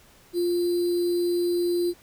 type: tone with sample-and-hold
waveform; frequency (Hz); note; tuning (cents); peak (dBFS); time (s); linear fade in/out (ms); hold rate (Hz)
sine; 349.2; F4; 0; -21; 0.33-1.94; 50; 4410
effects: pink hiss -55 dBFS RMS until 2.02 s